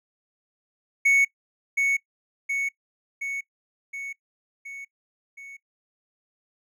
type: tone with echo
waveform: triangle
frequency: 2217 Hz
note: C#7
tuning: in tune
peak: -14 dBFS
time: 1.05-1.25 s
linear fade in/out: 10 ms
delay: 720 ms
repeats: 6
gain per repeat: -4 dB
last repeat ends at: 5.57 s
effects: noise-tail reverb RT60 0.1 s tail -22 dB re dry